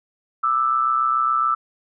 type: tone pair together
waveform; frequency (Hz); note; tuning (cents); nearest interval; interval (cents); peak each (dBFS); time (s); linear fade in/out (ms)
sine; 1191.4 / 1318.5; D6 / E6; +24 / 0; major second; 176; -22 / -18; 0.43-1.55; 10
effects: none